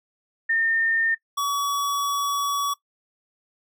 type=tone pair in turn; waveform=sine / square; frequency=1817 / 1133.8 Hz; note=A#6 / C#6; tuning=-45 / +39 cents; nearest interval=minor sixth; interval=816 cents; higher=first; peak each=-19 / -23 dBFS; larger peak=first; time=0.49-1.15 / 1.37-2.74 s; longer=second; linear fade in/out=10 ms; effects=noise-tail reverb RT60 0.1 s tail -20 dB re dry